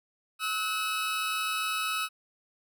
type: tone pair together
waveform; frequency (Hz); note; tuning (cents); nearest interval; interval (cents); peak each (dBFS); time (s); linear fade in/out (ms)
20% pulse; 1290.5 / 1480; E6 / F#6; -37 / 0; major second; 237; -24 / -32; 0.39-2.09; 50
effects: none